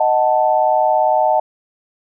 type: chord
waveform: sine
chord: D# diminished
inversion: none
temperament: equal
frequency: 622.3 / 740 / 880 Hz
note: D#5 / F#5 / A5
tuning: 0 / 0 / 0 cents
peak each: -16 dBFS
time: 0-1.4 s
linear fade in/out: 5 ms
effects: none